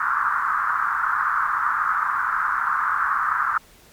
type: band-pass noise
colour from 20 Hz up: pink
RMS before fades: -22 dBFS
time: 0-3.58 s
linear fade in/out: 5 ms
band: 1100 to 1500 Hz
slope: 48 dB/octave
effects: pink hiss -51 dBFS RMS until 3.92 s + MP3 96 kbps